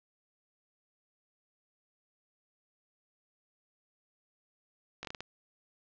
slowing click train, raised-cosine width 0.2 ms, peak -22 dBFS, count 6, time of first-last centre 5.03-5.206 s, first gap 18 ms, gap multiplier 1.34, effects low-pass 5000 Hz 12 dB/octave

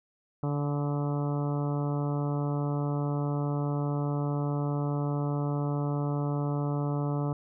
harmonic tone with a mistuned harmonic, 144.8 Hz, D3, 24 cents flat, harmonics 1 / 2 / 3 / 4 / 5 / 6 / 7 / 8 / 9, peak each -28 / -34 / -38 / -40 / -42 / -44 / -45 / -46 / -47 dBFS, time 0.43-7.33 s, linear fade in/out 2 ms, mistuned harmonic 9, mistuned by -17 cents, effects none

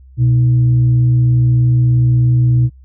sine tone with frequency modulation, 123.4 Hz, B2, 1 cent flat, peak -8 dBFS, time 0.17-2.7 s, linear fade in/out 50 ms, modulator 190 Hz, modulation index 0.23, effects added 65 Hz sine -38 dBFS peak until 2.84 s

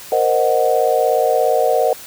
sine chord, C half-diminished seventh, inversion third, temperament equal, 466.2 / 523.3 / 622.3 / 740 Hz, Bb4 / C5 / Eb5 / Gb5, 0 / 0 / 0 / 0 cents, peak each -18 dBFS, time 0.12-1.93 s, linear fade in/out 2 ms, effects white hiss -36 dBFS RMS until 2.06 s

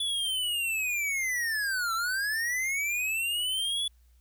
square linear two-way sweep, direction down then up, 3447 to 1318.5 to 3447 Hz, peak -28 dBFS, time 0-3.88 s, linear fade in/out 5 ms, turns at 1.94 s, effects added 60 Hz sine -57 dBFS peak until 4.2 s + white hiss -72 dBFS RMS until 4.2 s

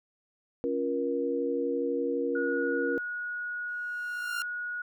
sine chord, Bb minor, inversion first, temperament equal with one note detuned, 277.2 / 349.2 / 474.6 Hz, Db4 / F4 / Bb4, 0 / 0 / +31 cents, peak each -32 / -34 / -29 dBFS, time 0.64-2.98 s, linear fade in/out 0 ms
sine tone, 1453 Hz, F#6, 32 cents flat, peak -32 dBFS, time 2.35-4.82 s, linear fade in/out 5 ms
sawtooth tone with exponential growth, 1396.9 Hz, F6, in tune, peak -27 dBFS, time 3.68-4.42 s, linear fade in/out 1 ms, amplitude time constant 160 ms
effects none

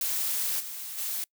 blue noise with level steps, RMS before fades -29 / -38 / -32 dBFS, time 0.01-1.24 s, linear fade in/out 2 ms, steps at 0.59 / 0.97 s, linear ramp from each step 20 ms, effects noise-tail reverb RT60 0.1 s tail -26 dB re dry

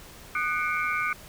sine tone cluster, 1226 / 1486 / 2165 / 2329 Hz, D#6 / F#6 / C#7 / D7, -26 / +7 / -41 / -15 cents, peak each -29 / -30 / -31 / -32 dBFS, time 0.35-1.13 s, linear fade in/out 2 ms, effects pink hiss -47 dBFS RMS until 1.28 s

